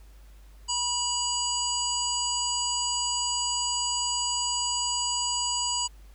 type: harmonic tone with a mistuned harmonic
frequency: 975 Hz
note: B5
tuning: 23 cents flat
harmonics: 1 / 3 / 5 / 7 / 8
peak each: -32 / -32 / -32 / -32 / -32 dBFS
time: 0.68-5.88 s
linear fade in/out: 20 ms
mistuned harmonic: 5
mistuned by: -30 cents
effects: added 50 Hz sine -47 dBFS peak until 6.14 s + pink hiss -61 dBFS RMS until 6.14 s